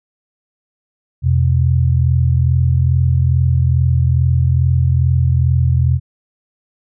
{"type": "tone pair together", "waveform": "sine", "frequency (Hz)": [85, 127.36], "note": ["F2", "C3"], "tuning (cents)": [-46, -46], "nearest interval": "perfect fifth", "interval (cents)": 700, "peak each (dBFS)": -13, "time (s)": [1.22, 6], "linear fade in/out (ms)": 50, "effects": []}